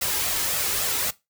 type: noise with flanger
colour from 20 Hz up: white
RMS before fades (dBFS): -25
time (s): 0.01-1.11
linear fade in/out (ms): 10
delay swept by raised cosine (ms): 1.5 to 2.42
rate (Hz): 3.7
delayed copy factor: +0.5
effects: noise-tail reverb RT60 0.2 s tail -18 dB re dry